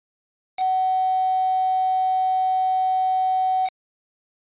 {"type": "tone with quantisation", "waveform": "sine", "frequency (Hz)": 750, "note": "F#5", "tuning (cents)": 23, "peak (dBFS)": -18, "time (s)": [0.57, 3.7], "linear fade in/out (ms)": 50, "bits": 5, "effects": ["resampled to 8000 Hz"]}